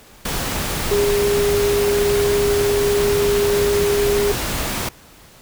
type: tone in noise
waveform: sine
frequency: 407.8 Hz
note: G#4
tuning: 32 cents flat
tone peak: -15 dBFS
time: 0.91-4.32 s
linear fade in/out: 5 ms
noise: pink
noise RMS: -23 dBFS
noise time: 0.25-4.89 s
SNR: +5 dB
effects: pink hiss -46 dBFS RMS until 5.41 s